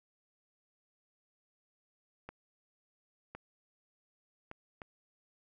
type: clicks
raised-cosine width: 0.5 ms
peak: -29 dBFS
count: 4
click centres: 2.29 / 3.35 / 4.514 / 4.818 s
effects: none